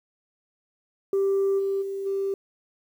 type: tone with level steps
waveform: sine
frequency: 392 Hz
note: G4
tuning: in tune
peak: -18 / -22 / -28 / -23 dBFS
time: 1.13-2.34 s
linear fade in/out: 2 ms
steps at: 1.58 / 1.81 / 2.05 s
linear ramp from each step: 20 ms
effects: tanh soft clip ceiling -18 dBFS + 9-bit